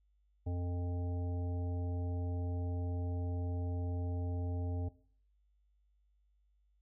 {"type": "harmonic tone", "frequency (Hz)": 88.2, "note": "F2", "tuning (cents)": 18, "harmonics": [1, 3, 5, 7, 9], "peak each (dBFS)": [-34, -44, -48, -51, -53], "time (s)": [0.46, 4.89], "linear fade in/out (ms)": 10, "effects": ["noise-tail reverb RT60 0.5 s tail -17 dB re dry", "added 50 Hz sine -69 dBFS peak until 6.81 s"]}